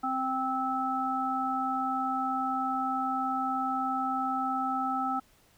harmonic tone, 261.6 Hz, C4, in tune, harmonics 1 / 3 / 5, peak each -34 / -31 / -31 dBFS, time 0.03-5.2 s, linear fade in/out 10 ms, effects pink hiss -63 dBFS RMS until 5.57 s

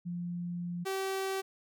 sine / sawtooth tone pair in turn, 174.5 / 385.1 Hz, F3 / G4, -1 / -31 cents, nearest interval octave + major second, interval 1370 cents, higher second, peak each -34 / -28 dBFS, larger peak second, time 0.05-0.85 / 0.85-1.42 s, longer first, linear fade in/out 20 ms, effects none

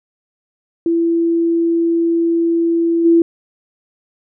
sine tone with level steps, 335 Hz, E4, 28 cents sharp, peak -12 / -7 dBFS, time 0.86-3.22 s, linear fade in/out 2 ms, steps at 3.04 s, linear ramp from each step 20 ms, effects none

